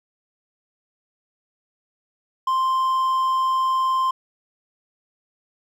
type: tone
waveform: triangle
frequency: 1046.5 Hz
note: C6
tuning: in tune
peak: -16 dBFS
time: 2.47-4.11 s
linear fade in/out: 5 ms
effects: none